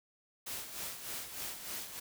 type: noise with tremolo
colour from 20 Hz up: white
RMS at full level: -40 dBFS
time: 0.46-2 s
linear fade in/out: 10 ms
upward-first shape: sine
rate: 3.3 Hz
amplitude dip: 60%
effects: none